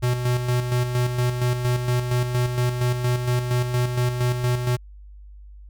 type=tone with tremolo; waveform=square; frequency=123.47 Hz; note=B2; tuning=in tune; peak=-19 dBFS; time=0.02-4.77 s; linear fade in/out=20 ms; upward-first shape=square; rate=4.3 Hz; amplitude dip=50%; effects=added 50 Hz sine -40 dBFS peak until 5.69 s